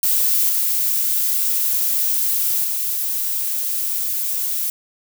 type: noise with level steps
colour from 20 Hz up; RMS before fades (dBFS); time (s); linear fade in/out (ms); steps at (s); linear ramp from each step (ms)
violet; -17 / -19 / -22; 0.03-4.7; 2; 0.49 / 2.64; 5
effects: none